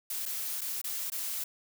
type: noise with dropouts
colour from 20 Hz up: blue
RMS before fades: -35 dBFS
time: 0.1-1.44 s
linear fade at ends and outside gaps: 5 ms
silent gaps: 0.256-0.26 / 0.609-0.615 / 0.816-0.841 / 1.101-1.119 s
effects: none